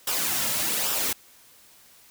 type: noise with flanger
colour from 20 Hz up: white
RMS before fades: -26 dBFS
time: 0.07-1.13 s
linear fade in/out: 5 ms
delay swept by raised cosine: 0.46 to 2.66 ms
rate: 1.2 Hz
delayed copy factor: -0.5
effects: white hiss -54 dBFS RMS until 2.1 s